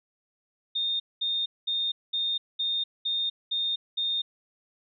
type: tone bursts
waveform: sine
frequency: 3657 Hz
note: A#7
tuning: 34 cents flat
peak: -25 dBFS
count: 8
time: 0.75-4.22 s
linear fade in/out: 10 ms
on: 250 ms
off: 210 ms
effects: none